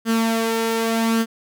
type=tone with flanger; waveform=sawtooth; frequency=226.5 Hz; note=A#3; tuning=50 cents flat; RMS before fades=-20 dBFS; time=0.05-1.26 s; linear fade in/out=50 ms; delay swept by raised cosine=0.63 to 2.33 ms; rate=0.84 Hz; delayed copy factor=+0.5; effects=none